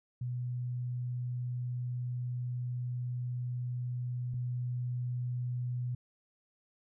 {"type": "tone pair in turn", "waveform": "sine", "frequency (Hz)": [123.47, 123.47], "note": ["B2", "B2"], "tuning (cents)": [0, 0], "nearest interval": "unison", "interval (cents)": 0, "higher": "neither", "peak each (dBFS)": [-33, -32], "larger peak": "second", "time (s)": [[0.21, 4.34], [4.34, 5.95]], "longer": "first", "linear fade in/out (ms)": 5, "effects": []}